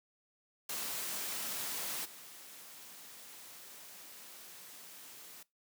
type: noise with level steps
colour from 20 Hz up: white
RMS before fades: -39 / -52 dBFS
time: 0.69-5.43 s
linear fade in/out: 5 ms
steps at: 2.04 s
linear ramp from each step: 20 ms
effects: noise-tail reverb RT60 0.2 s tail -21 dB re dry + high-pass 150 Hz 12 dB/octave